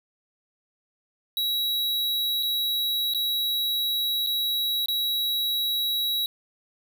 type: tone with dropouts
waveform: square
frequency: 3876 Hz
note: B7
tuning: 33 cents flat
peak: -24 dBFS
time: 1.37-6.26 s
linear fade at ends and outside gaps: 1 ms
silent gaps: 2.427-2.431 / 3.137-3.147 / 4.264-4.27 / 4.859-4.884 s
effects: none